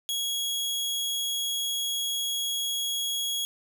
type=tone; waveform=sawtooth; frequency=3322 Hz; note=G#7; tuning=in tune; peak=-24 dBFS; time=0.09-3.45 s; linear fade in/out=0 ms; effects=none